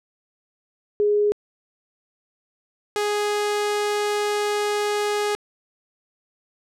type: tone pair in turn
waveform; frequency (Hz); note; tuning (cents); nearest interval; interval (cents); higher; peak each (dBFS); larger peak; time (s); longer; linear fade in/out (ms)
sine / sawtooth; 415.3 / 415.3; G#4 / G#4; 0 / 0; unison; 0; neither; -16 / -17; first; 1-1.32 / 2.96-5.35; second; 0
effects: low-pass 10000 Hz 12 dB/octave